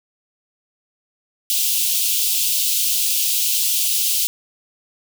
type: high-pass noise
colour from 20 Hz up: white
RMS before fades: -19 dBFS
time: 1.5-4.27 s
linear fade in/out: 0 ms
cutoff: 2700 Hz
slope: 48 dB/octave
effects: none